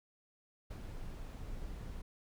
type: noise with ADSR envelope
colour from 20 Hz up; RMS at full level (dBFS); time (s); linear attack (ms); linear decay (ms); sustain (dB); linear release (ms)
brown; -41; 0.7-2.02; 10; 74; -3; 8
effects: none